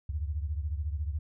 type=beating tone pair; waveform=sine; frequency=72.4 / 86.4 Hz; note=D2 / F2; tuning=-24 / -18 cents; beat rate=14 Hz; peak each=-31 / -36 dBFS; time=0.09-1.19 s; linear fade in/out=5 ms; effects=none